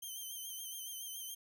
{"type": "tone with vibrato", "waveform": "5% pulse", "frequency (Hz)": 3120, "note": "G7", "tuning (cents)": -9, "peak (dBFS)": -35, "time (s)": [0.02, 1.35], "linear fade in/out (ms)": 10, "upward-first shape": "sine", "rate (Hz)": 7.1, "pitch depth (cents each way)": 46, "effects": []}